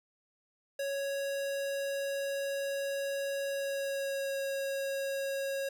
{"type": "tone with pitch glide", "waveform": "square", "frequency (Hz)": [554.4, 547.7], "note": ["C#5", "C#5"], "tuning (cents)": [0, -21], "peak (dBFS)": -33, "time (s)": [0.79, 5.69], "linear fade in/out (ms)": 5, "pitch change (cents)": -21, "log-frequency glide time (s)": [3.48, 4.41], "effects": []}